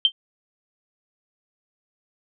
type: tone with exponential decay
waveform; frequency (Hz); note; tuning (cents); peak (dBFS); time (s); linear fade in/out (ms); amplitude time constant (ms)
sine; 3136; G7; 0; -9; 0.05-0.12; 1; 15
effects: none